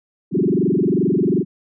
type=tone with frequency modulation; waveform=sine; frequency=277.2 Hz; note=C#4; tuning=in tune; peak=-14 dBFS; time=0.31-1.45 s; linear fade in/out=50 ms; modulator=22.6 Hz; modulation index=5.2; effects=none